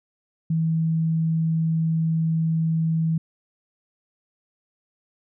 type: tone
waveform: sine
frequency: 161.9 Hz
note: E3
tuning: 31 cents flat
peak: -19 dBFS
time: 0.5-3.18 s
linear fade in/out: 5 ms
effects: none